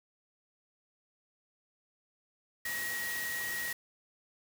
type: tone in noise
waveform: sine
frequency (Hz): 1899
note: A#6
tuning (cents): +32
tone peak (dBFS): -35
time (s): 2.65-3.73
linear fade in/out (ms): 5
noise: white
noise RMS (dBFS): -40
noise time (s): 2.65-3.73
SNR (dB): +2
effects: none